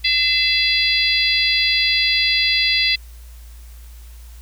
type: harmonic tone with a mistuned harmonic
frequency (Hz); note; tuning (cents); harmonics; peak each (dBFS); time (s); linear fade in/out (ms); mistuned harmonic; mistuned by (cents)
680; F5; -46; 3 / 4 / 5 / 6 / 7; -21 / -21 / -21 / -21 / -21; 0.04-2.96; 10; 4; -48
effects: added 58 Hz sine -36 dBFS peak until 4.41 s + white hiss -50 dBFS RMS until 4.41 s